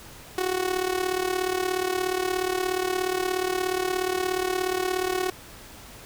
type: tone with amplitude modulation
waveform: sawtooth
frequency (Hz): 369.5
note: F#4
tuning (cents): -2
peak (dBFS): -17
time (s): 0.38-5.3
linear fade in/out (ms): 2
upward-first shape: sine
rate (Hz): 36.9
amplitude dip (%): 75
effects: pink hiss -45 dBFS RMS until 6.05 s